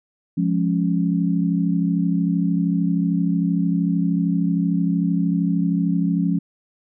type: chord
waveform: sine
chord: Db major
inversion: first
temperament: equal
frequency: 174.61 / 207.7 / 277.2 Hz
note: F3 / Ab3 / Db4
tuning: 0 / 0 / 0 cents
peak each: -19 / -24 / -23 dBFS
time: 0.37-6.39 s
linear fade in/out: 10 ms
effects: none